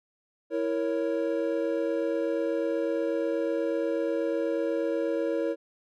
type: chord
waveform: triangle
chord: A# diminished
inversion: second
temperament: equal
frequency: 329.6 / 466.2 / 554.4 Hz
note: E4 / A#4 / C#5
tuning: 0 / 0 / 0 cents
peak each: -28 dBFS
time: 0.5-5.56 s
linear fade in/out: 50 ms
effects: none